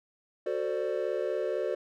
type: chord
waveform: triangle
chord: D dominant seventh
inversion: first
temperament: equal with one note detuned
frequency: 370 / 445.9 / 523.3 / 587.3 Hz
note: F#4 / A4 / C5 / D5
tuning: 0 / +23 / 0 / 0 cents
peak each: -32 dBFS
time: 0.46-1.75 s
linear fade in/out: 5 ms
effects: none